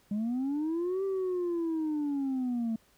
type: linear two-way sweep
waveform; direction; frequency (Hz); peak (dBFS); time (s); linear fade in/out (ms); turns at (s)
sine; up then down; 200 to 392 to 220.8; -26; 0.11-2.76; 5; 1.04
effects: tanh soft clip ceiling -27 dBFS + pink hiss -65 dBFS RMS until 2.97 s

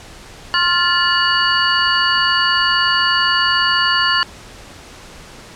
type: tone cluster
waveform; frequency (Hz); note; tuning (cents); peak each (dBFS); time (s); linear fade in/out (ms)
sine; 1059 / 1395 / 1744 / 2902 / 4515; C6 / F6 / A6 / F#7 / C#8; +21 / -2 / -16 / -34 / +31; -19; 0.54-4.23; 0
effects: pink hiss -38 dBFS RMS until 5.55 s + low-pass 8000 Hz 12 dB/octave

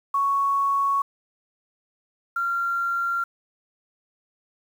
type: tone pair in turn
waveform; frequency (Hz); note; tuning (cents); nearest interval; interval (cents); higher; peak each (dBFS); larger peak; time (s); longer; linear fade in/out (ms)
sine; 1111 / 1380.5; C#6 / F6; +4 / -20; major third; 376; second; -19 / -22; first; 0.14-1.02 / 2.36-3.24; neither; 5
effects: 8-bit

